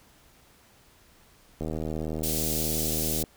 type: click train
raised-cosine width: 2 ms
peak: -19 dBFS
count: 129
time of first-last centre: 1.61-3.238 s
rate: 78.6 Hz
type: high-pass noise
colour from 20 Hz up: white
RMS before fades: -30 dBFS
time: 2.23-3.23 s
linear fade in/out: 5 ms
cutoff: 3900 Hz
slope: 12 dB/octave
effects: pink hiss -58 dBFS RMS until 3.36 s